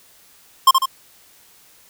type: tone with echo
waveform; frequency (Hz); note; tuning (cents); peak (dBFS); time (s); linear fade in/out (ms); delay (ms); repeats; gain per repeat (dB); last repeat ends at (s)
square; 1061; C6; +24; -7; 0.67-0.71; 5; 74; 2; -5; 0.858
effects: white hiss -51 dBFS RMS until 1.89 s